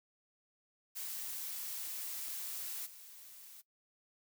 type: noise with level steps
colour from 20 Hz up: blue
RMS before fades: -42 / -54 dBFS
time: 0.95-3.62 s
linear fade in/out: 20 ms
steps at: 2.85 s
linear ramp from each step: 20 ms
effects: noise-tail reverb RT60 0.1 s tail -18 dB re dry